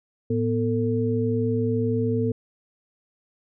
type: tone cluster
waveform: sine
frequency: 111.4 / 244.8 / 449 Hz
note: A2 / B3 / A4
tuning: +22 / -15 / +35 cents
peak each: -25 dBFS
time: 0.3-2.32 s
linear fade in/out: 5 ms
effects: none